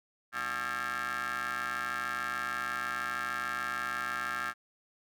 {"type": "ring-modulated tone", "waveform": "25% pulse", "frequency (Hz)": 126.4, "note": "B2", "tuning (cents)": 41, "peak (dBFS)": -26, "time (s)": [0.32, 4.54], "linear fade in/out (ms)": 50, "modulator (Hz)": 1480, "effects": []}